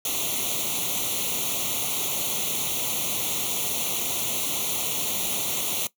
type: noise with comb filter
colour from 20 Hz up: white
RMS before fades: -27 dBFS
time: 0.05-5.87 s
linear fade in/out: 2 ms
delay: 0.3 ms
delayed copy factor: +1
effects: noise-tail reverb RT60 0.1 s tail -18 dB re dry + high-pass 100 Hz 12 dB/octave

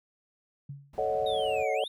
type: tone with exponential decay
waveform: sine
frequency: 140.6 Hz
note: C#3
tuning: 25 cents sharp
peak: -34 dBFS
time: 0.69-1.02 s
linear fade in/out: 5 ms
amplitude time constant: 71 ms
type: noise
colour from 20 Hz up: brown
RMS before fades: -44 dBFS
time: 0.93-1.63 s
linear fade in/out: 5 ms
type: chord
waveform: sine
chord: D# half-diminished seventh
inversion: second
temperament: equal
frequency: 440 / 554.4 / 622.3 / 740 Hz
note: A4 / C#5 / D#5 / F#5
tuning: 0 / 0 / 0 / 0 cents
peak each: -32 / -31 / -32 / -31 dBFS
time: 0.98-1.84 s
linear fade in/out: 2 ms
type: exponential two-way sweep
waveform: triangle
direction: down then up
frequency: 3800 to 2093 to 3800 Hz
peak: -34 dBFS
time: 1.26-1.88 s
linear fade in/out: 5 ms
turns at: 1.73 s
effects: high-pass 80 Hz 12 dB/octave

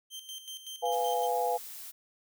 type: tone with tremolo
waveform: sawtooth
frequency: 3136 Hz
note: G7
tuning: in tune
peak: -36 dBFS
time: 0.1-1.29 s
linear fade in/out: 50 ms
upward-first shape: square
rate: 5.3 Hz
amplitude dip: 65%
type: chord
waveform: sine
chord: F diminished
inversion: second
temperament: equal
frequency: 493.9 / 698.5 / 830.6 Hz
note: Cb5 / F5 / Ab5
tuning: 0 / 0 / 0 cents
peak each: -31 dBFS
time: 0.82-1.58 s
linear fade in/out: 20 ms
type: noise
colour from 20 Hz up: blue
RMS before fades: -44 dBFS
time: 0.91-1.92 s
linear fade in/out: 20 ms
effects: none

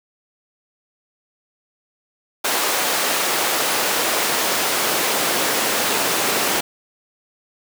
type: noise with high-pass filter sweep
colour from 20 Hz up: pink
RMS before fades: -20 dBFS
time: 2.44-6.61 s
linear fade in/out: 10 ms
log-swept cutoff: 520 to 320 Hz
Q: 0.75
effects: none

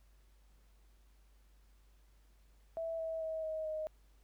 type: tone with pitch steps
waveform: sine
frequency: 657 / 648.3 / 639.8 / 631.3 / 623 Hz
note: E5 / E5 / D#5 / D#5 / D#5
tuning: -6 / -29 / +48 / +25 / +2 cents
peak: -36 dBFS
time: 2.77-3.87 s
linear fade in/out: 0 ms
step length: 220 ms
effects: added 50 Hz sine -62 dBFS peak until 4.23 s + pink hiss -74 dBFS RMS until 4.23 s

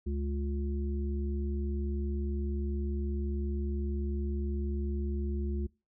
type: harmonic tone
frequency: 70.7 Hz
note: C#2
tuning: 35 cents sharp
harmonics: 1 / 3 / 5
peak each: -31 / -38 / -40 dBFS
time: 0.06-5.67 s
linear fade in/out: 10 ms
effects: noise-tail reverb RT60 0.3 s tail -24 dB re dry

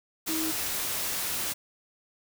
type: tone in noise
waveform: sine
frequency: 318.8 Hz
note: D#4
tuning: 42 cents sharp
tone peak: -30 dBFS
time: 0.28-0.52 s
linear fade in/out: 20 ms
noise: white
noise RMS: -31 dBFS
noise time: 0.26-1.54 s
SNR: -2 dB
effects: none

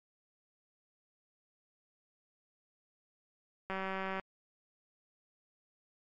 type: click train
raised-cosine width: 0.5 ms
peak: -23 dBFS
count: 96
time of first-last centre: 3.7-4.197 s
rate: 191 Hz
effects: MP3 64 kbps

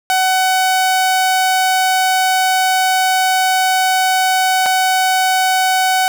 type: tone with dropouts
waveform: sawtooth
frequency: 750 Hz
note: F#5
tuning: 23 cents sharp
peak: -8 dBFS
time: 0.1-6.08 s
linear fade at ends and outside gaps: 0 ms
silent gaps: 4.66-4.663 s
effects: none

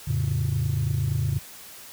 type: chord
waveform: sine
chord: F augmented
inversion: none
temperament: equal with one note detuned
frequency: 86.15 / 110 / 138.59 Hz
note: F2 / A2 / C#3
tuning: -23 / 0 / 0 cents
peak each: -27 / -25 / -24 dBFS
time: 0.07-1.39 s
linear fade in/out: 10 ms
effects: tanh soft clip ceiling -17 dBFS + white hiss -44 dBFS RMS until 1.92 s

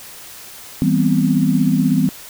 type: chord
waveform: sine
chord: C major seventh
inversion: first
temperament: just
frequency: 163.52 / 196.22 / 245.3 / 261.6 Hz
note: E3 / G3 / B3 / C4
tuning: -14 / +2 / -12 / 0 cents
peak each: -18 dBFS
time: 0.82-2.09 s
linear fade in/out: 0 ms
effects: white hiss -37 dBFS RMS until 2.29 s

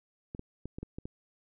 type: clicks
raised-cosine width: 3 ms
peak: -26 dBFS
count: 7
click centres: 0.349 / 0.394 / 0.656 / 0.785 / 0.83 / 0.985 / 1.055 s
effects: none

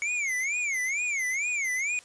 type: tone with vibrato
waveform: square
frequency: 2217 Hz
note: C#7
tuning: in tune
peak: -27 dBFS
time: 0.02-1.99 s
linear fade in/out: 0 ms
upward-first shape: sine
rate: 2.2 Hz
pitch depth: 190 cents each way
effects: white hiss -53 dBFS RMS until 2.04 s + resampled to 22050 Hz

